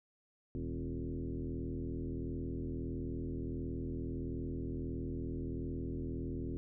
sine tone with frequency modulation, 102.7 Hz, G#2, 19 cents flat, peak -36 dBFS, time 0.55-6.57 s, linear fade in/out 0 ms, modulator 81.5 Hz, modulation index 3.3, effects none

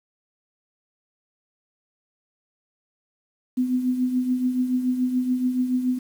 sine tone with tremolo, 252.4 Hz, B3, 38 cents sharp, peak -17 dBFS, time 3.57-5.99 s, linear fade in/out 10 ms, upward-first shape triangle, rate 7 Hz, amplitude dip 65%, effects 8-bit

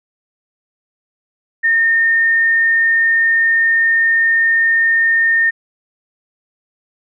sine tone, 1825 Hz, A#6, 37 cents flat, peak -10 dBFS, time 1.63-5.51 s, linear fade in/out 20 ms, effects none

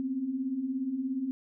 sine beating tone pair, 248.4 / 265.4 Hz, B3 / C4, +10 / +25 cents, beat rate 17 Hz, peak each -37 / -30 dBFS, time 0-1.31 s, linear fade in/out 0 ms, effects none

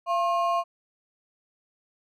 triangle ring-modulated tone, 880 Hz, A5, in tune, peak -17 dBFS, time 0.06-0.64 s, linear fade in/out 50 ms, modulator 194 Hz, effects none

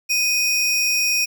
45% pulse tone pair together, 2489 / 5588 Hz, D#7 / F8, 0 / 0 cents, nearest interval octave + major second, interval 1400 cents, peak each -20 dBFS, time 0.09-1.26 s, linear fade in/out 20 ms, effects 9-bit

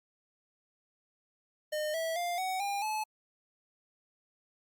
square tone with pitch steps, 609 / 652.7 / 699.6 / 749.8 / 803.6 / 861.3 Hz, D#5 / E5 / F5 / F#5 / G5 / A5, -37 / -17 / +3 / +23 / +43 / -37 cents, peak -32 dBFS, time 1.72-3.04 s, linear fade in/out 10 ms, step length 220 ms, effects Opus 48 kbps

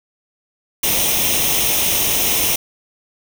white noise with comb filter, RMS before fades -17 dBFS, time 0.83-2.56 s, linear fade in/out 5 ms, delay 0.33 ms, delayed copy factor +0.65, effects none

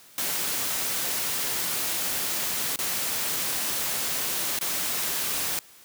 white noise with dropouts, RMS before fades -28 dBFS, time 0.18-5.59 s, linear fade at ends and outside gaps 1 ms, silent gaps 2.76-2.789 / 4.589-4.612 s, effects white hiss -52 dBFS RMS until 5.84 s + high-pass 100 Hz 12 dB/octave

